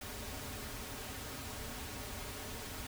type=noise with comb filter; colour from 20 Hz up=pink; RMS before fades=-44 dBFS; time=0.01-2.87 s; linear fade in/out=5 ms; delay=5.9 ms; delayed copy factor=-0.65; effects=none